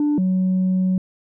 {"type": "tone pair in turn", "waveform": "sine", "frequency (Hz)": [295.1, 185.9], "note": ["D4", "F#3"], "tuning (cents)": [8, 8], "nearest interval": "minor sixth", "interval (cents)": 800, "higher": "first", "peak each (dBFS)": [-14, -14], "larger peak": "neither", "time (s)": [[0, 0.18], [0.18, 0.98]], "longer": "second", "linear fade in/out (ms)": 2, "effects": ["tanh soft clip ceiling -14 dBFS"]}